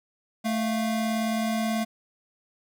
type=tone pair together; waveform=square; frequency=220 / 698.5 Hz; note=A3 / F5; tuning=0 / 0 cents; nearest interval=octave + minor sixth; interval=2000 cents; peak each=-26 / -32 dBFS; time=0.44-1.85 s; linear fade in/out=20 ms; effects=none